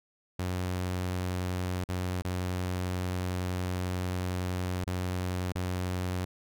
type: tone with dropouts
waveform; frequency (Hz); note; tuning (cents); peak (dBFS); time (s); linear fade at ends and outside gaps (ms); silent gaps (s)
sawtooth; 91; F#2; -28; -26; 0.39-6.25; 5; 1.841-1.888 / 2.221-2.248 / 4.843-4.869 / 5.522-5.553
effects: none